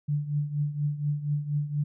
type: tone with tremolo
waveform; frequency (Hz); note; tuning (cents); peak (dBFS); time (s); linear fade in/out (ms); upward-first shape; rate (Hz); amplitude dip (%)
sine; 146.83; D3; 0; -22; 0.08-1.84; 10; triangle; 4.2; 80
effects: none